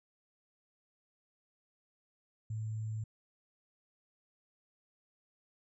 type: tone with sample-and-hold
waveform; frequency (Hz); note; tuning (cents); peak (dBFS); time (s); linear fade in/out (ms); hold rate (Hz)
sine; 109.5; A2; -8; -35; 2.5-3.04; 5; 7350
effects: resampled to 24000 Hz